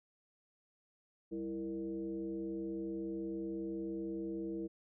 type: tone with frequency modulation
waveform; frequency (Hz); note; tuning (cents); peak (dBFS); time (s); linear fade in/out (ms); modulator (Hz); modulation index
sine; 329.6; E4; 0; -37; 1.31-4.68; 20; 134; 0.86
effects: none